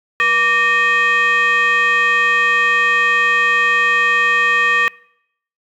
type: tone with frequency modulation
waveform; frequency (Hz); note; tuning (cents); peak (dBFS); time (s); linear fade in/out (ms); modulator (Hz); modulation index
sine; 1841; A#6; -22; -10; 0.2-4.88; 0; 679; 1.1
effects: noise-tail reverb RT60 0.7 s tail -24 dB re dry + tanh soft clip ceiling -8 dBFS